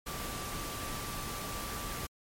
sine tone in noise, 1168 Hz, D6, 10 cents flat, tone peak -44 dBFS, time 0.06-2.07 s, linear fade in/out 10 ms, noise pink, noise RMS -39 dBFS, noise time 0.06-2.07 s, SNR -8 dB, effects MP3 64 kbps

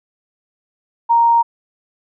sine tone, 932.3 Hz, A#5, in tune, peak -9 dBFS, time 1.09-1.43 s, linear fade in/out 20 ms, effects none

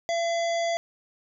harmonic tone, 677 Hz, E5, 46 cents sharp, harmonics 1 / 3 / 5 / 7 / 9 / 10, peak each -24 / -34 / -38 / -41 / -43 / -44 dBFS, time 0.09-0.77 s, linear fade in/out 0 ms, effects none

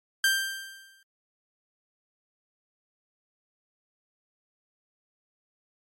sawtooth tone with exponential decay, 1577 Hz, G6, 10 cents sharp, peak -15 dBFS, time 0.24-1.03 s, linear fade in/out 2 ms, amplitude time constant 170 ms, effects MP3 64 kbps

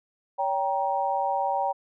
sine chord, G diminished, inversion second, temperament just, 564.5 / 784 / 940.8 Hz, Db5 / G5 / Bb5, +31 / 0 / +16 cents, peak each -30 / -26 / -28 dBFS, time 0.38-1.73 s, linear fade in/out 20 ms, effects none

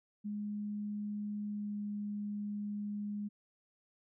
sine tone with pitch glide, 207.7 to 206.5 Hz, G#3 to G#3, 0 to -10 cents, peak -36 dBFS, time 0.24-3.29 s, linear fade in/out 20 ms, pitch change -10 cents, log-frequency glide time 1.47-1.77 s, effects none

